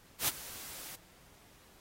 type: noise with ADSR envelope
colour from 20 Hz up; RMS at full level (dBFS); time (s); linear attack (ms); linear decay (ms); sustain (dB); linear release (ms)
white; -28; 0.19-0.96; 91; 21; -18; 10
effects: pink hiss -61 dBFS RMS until 1.8 s + AAC 48 kbps